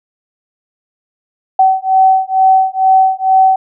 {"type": "beating tone pair", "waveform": "sine", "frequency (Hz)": [760, 762.2], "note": ["F#5", "G5"], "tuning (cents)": [46, -49], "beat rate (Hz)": 2.2, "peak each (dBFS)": -10, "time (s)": [1.59, 3.56], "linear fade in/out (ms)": 5, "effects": []}